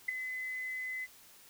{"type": "tone with ADSR envelope", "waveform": "sine", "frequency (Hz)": 2026, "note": "B6", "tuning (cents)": 44, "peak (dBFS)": -25, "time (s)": [0.08, 1.07], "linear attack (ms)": 10, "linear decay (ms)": 5, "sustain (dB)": -11, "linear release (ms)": 35, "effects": ["white hiss -58 dBFS RMS until 1.49 s"]}